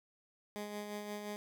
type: tone with tremolo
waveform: 15% pulse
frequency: 207.7 Hz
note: G#3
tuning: in tune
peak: -33 dBFS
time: 0.56-1.36 s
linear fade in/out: 0 ms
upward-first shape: sine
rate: 5.7 Hz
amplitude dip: 40%
effects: none